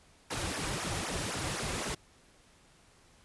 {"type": "noise with flanger", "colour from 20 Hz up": "pink", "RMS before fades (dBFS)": -35, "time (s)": [0.3, 1.95], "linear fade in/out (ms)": 10, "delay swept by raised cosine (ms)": [0.23, 4.73], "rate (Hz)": 3.9, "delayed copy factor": -1, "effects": ["pink hiss -62 dBFS RMS until 3.24 s", "resampled to 24000 Hz"]}